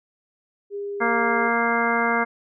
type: tone with pitch glide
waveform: sine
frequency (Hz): 404.3 to 408.3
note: G#4 to G#4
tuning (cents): -46 to -29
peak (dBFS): -27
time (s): 0.7-1.51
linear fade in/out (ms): 50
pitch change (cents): +17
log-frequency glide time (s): 1.12-1.34
type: harmonic tone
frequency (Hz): 233.1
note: A#3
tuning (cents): 0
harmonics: 1 / 2 / 3 / 4 / 5 / 6 / 7 / 9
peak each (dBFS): -27 / -27 / -27 / -27 / -27 / -27 / -27 / -27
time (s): 1-2.25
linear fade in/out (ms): 20
effects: none